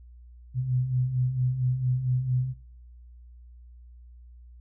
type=beating tone pair; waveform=sine; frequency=123.47 / 127.87 Hz; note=B2 / C3; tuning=0 / -39 cents; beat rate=4.4 Hz; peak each=-31 / -24 dBFS; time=0.54-2.54 s; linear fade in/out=50 ms; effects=noise-tail reverb RT60 0.9 s tail -26 dB re dry + added 60 Hz sine -46 dBFS peak until 4.6 s